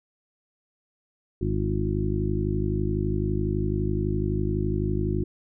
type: harmonic tone with a mistuned harmonic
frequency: 51.91 Hz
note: G#1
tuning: in tune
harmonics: 1 / 2 / 3 / 4 / 5 / 6 / 7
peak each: -29 / -28 / -31 / -32 / -39 / -33 / -30 dBFS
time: 1.41-5.24 s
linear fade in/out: 5 ms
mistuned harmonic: 7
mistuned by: -27 cents
effects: none